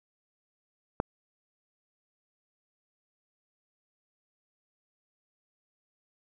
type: click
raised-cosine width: 1 ms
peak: -12 dBFS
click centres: 1.001 s
effects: none